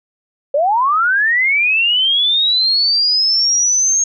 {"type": "linear sweep", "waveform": "sine", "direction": "up", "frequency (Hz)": [540, 6530], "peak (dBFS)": -11, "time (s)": [0.54, 4.04], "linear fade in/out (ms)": 5, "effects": []}